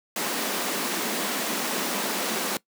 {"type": "high-pass noise", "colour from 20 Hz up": "pink", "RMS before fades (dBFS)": -28, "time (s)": [0.16, 2.57], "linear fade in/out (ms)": 2, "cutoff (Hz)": 190, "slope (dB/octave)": 48, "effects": ["noise-tail reverb RT60 0.1 s tail -20 dB re dry"]}